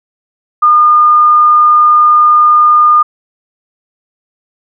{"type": "tone", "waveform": "sine", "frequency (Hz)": 1215, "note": "D#6", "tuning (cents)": -42, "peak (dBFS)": -3, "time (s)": [0.62, 3.03], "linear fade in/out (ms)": 10, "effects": []}